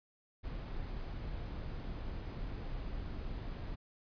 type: noise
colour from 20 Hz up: brown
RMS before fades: -41 dBFS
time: 0.43-3.76 s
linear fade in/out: 20 ms
effects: resampled to 11025 Hz